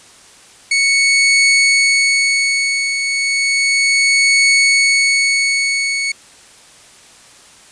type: tone with tremolo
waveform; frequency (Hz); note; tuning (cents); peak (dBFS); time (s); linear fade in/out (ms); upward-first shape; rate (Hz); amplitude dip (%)
sawtooth; 2217; C#7; 0; -5; 0.71-6.12; 5; triangle; 0.33; 60
effects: white hiss -43 dBFS RMS until 7.71 s + resampled to 22050 Hz